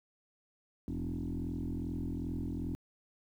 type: tone with frequency modulation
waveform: sine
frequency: 171.5 Hz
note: F3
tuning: 31 cents flat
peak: -33 dBFS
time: 0.88-2.75 s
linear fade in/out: 0 ms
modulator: 42.5 Hz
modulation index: 3.4
effects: tanh soft clip ceiling -30 dBFS + 11-bit